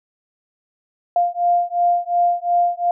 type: beating tone pair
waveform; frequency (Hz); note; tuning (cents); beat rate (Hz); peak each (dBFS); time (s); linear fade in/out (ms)
sine; 698.5 / 701.3; F5 / F5; 0 / +7; 2.8; -18; 1.16-2.91; 2
effects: none